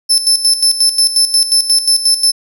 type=tone with tremolo; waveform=30% pulse; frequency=5274 Hz; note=E8; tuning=in tune; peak=-3 dBFS; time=0.09-2.32 s; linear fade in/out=20 ms; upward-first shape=square; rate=5.6 Hz; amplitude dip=70%; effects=none